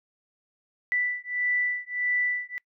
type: beating tone pair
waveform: sine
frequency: 1975.5 / 1977.1 Hz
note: B6 / B6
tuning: 0 / +1 cents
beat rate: 1.6 Hz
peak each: -28 dBFS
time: 0.92-2.58 s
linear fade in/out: 0 ms
effects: noise-tail reverb RT60 0.1 s tail -25 dB re dry